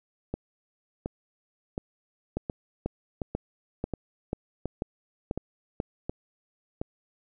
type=two click trains; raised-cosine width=2 ms; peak=-15 / -17 dBFS; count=8 / 10; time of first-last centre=2.37-5.801 / 0.34-6.815 s; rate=2.04 / 1.39 Hz; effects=none